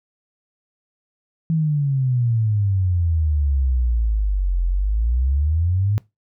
sine exponential two-way sweep, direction down then up, 164.3 to 43 to 107.1 Hz, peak -16 dBFS, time 1.5-5.98 s, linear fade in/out 0 ms, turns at 4.64 s, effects noise-tail reverb RT60 0.2 s tail -21 dB re dry

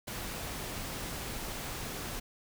pink noise, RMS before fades -39 dBFS, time 0.07-2.2 s, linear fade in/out 10 ms, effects none

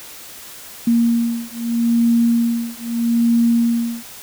sine beating tone pair, 233.1 / 233.89 Hz, A#3 / A#3, 0 / +6 cents, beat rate 0.79 Hz, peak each -17 dBFS, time 0.87-4.03 s, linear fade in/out 5 ms, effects white hiss -37 dBFS RMS until 4.22 s

